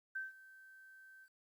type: tone with ADSR envelope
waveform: sine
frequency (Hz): 1550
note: G6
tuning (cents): -20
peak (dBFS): -37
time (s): 0.15-1.29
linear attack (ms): 10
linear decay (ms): 160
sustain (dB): -19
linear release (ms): 62
effects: 12-bit